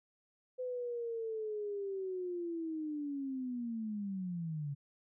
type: linear sweep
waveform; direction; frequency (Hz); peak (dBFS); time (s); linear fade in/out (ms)
sine; down; 509 to 138.5; -36; 0.58-4.75; 20
effects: none